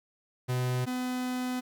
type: tone pair in turn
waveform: 45% pulse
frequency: 125.9 / 251.8 Hz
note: B2 / B3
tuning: +34 / +34 cents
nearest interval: octave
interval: 1200 cents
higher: second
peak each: -27 / -30 dBFS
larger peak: first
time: 0.48-0.86 / 0.86-1.61 s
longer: second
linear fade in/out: 20 ms
effects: 11-bit